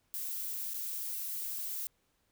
violet noise with dropouts, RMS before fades -38 dBFS, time 0.14-1.87 s, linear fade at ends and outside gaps 0 ms, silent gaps 0.736-0.743 s, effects pink hiss -75 dBFS RMS until 2.31 s

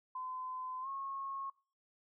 sine tone with pitch glide, 1023 to 1090.1 Hz, C6 to C#6, -39 to -29 cents, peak -39 dBFS, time 0.15-1.5 s, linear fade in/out 5 ms, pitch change +110 cents, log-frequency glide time 0.81-0.88 s, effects noise-tail reverb RT60 0.4 s tail -21 dB re dry

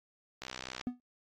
click train, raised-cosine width 0.2 ms, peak -23 dBFS, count 26, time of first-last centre 0.42-0.812 s, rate 63.8 Hz
triangle tone with exponential decay, 246.9 Hz, B3, in tune, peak -26 dBFS, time 0.87-1 s, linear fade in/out 0 ms, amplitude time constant 27 ms
effects AAC 32 kbps

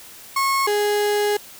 35% pulse tone pair in turn, 1091 / 414.4 Hz, C#6 / G#4, -28 / -4 cents, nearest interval octave + perfect fourth, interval 1676 cents, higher first, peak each -16 dBFS, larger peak neither, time 0.36-0.67 / 0.67-1.37 s, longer second, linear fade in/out 5 ms, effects white hiss -42 dBFS RMS until 1.59 s

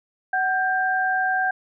sine tone pair together, 748.5 / 1586 Hz, F#5 / G6, +20 / +20 cents, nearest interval octave + minor second, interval 1300 cents, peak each -22 dBFS, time 0.33-1.51 s, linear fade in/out 5 ms, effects none

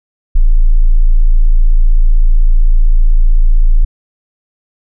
sine tone, 27.87 Hz, A0, 23 cents sharp, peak -3 dBFS, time 0.35-3.85 s, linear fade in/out 10 ms, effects none

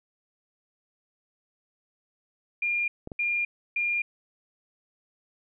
sine tone bursts, 2408 Hz, D7, 43 cents sharp, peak -24 dBFS, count 3, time 2.62-4.02 s, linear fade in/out 5 ms, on 260 ms, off 310 ms
clicks, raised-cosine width 2 ms, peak -23 dBFS, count 2, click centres 3.074 / 3.118 s
effects none

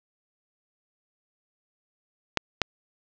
clicks, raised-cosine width 0.2 ms, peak -3 dBFS, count 2, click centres 2.373 / 2.617 s, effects low-pass 5000 Hz 12 dB/octave

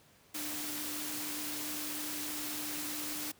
sine tone in noise, 299.5 Hz, D4, 34 cents sharp, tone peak -44 dBFS, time 0.34-3.32 s, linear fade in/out 10 ms, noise white, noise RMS -39 dBFS, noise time 0.34-3.32 s, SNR -8 dB, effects pink hiss -63 dBFS RMS until 3.39 s + high-pass 80 Hz 12 dB/octave

